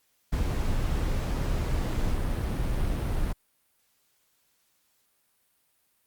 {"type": "noise", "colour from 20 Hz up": "brown", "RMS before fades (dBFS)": -27, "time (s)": [0.32, 3.33], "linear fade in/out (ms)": 10, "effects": ["white hiss -70 dBFS RMS until 6.06 s", "Opus 48 kbps"]}